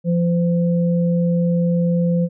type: tone pair together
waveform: sine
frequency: 172.28 / 513 Hz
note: F3 / C5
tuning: -23 / -34 cents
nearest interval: octave + perfect fifth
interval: 1889 cents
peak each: -15 / -23 dBFS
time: 0.04-2.29 s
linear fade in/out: 50 ms
effects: none